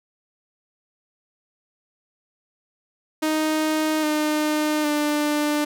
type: tone with pitch steps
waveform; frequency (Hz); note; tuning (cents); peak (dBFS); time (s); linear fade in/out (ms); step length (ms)
sawtooth; 311.1 / 304 / 297.1; D#4 / D#4 / D4; 0 / -40 / +20; -16; 3.22-5.65; 10; 810
effects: none